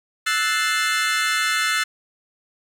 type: chord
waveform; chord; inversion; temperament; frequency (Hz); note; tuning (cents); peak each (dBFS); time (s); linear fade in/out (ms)
30% pulse; F# half-diminished seventh; third; equal; 1318.5 / 1480 / 1760 / 2093; E6 / F#6 / A6 / C7; 0 / 0 / 0 / 0; -22; 0.26-1.84; 10
effects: low-pass 11000 Hz 12 dB/octave + 8-bit